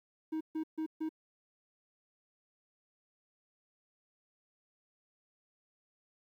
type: tone bursts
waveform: triangle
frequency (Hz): 315.7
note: D#4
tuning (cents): +25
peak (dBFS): -31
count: 4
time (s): 0.32-1.092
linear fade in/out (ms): 10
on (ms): 88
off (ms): 140
effects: 12-bit